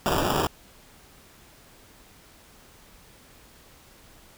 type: noise with sample-and-hold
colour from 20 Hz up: blue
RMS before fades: -24 dBFS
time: 0.06-0.47 s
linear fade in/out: 0 ms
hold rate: 2100 Hz
effects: pink hiss -53 dBFS RMS until 4.37 s